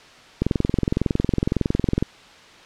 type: click train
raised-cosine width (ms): 3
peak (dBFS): -6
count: 36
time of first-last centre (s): 0.42-2.026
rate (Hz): 21.8
effects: white hiss -46 dBFS RMS until 2.65 s + low-pass 4000 Hz 12 dB/octave